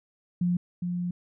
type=tone pair in turn; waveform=sine; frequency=176.7 / 176.7 Hz; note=F3 / F3; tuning=+21 / +21 cents; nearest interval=unison; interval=0 cents; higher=neither; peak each=-22 / -27 dBFS; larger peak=first; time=0.41-0.57 / 0.82-1.11 s; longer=second; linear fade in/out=5 ms; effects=none